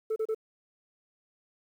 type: tone bursts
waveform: sine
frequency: 440 Hz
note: A4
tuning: in tune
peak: -24 dBFS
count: 3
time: 0.1-0.347 s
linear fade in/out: 10 ms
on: 61 ms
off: 32 ms
effects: tanh soft clip ceiling -26 dBFS + 10-bit